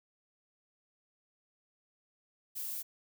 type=noise; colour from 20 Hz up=violet; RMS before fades=-39 dBFS; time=2.55-2.83 s; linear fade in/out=20 ms; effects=none